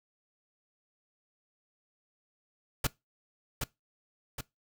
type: noise with echo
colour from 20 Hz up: pink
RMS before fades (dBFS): -27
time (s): 2.84-2.87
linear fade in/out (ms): 5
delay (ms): 770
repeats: 2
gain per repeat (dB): -5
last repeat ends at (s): 4.41
effects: noise-tail reverb RT60 0.2 s tail -22 dB re dry